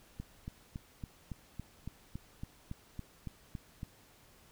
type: click train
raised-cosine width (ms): 5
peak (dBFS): -28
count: 14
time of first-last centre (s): 0.2-3.831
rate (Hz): 3.58
effects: pink hiss -62 dBFS RMS until 4.51 s